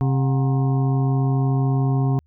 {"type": "harmonic tone with a mistuned harmonic", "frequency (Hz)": 133.8, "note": "C3", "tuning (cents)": 39, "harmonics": [1, 2, 3, 5, 6, 7, 8], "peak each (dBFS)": [-17, -26, -31, -33, -42, -38, -39], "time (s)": [0.01, 2.19], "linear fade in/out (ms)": 0, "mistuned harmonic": 5, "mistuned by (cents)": 120, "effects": ["added 76 Hz sine -57 dBFS peak until 2.26 s"]}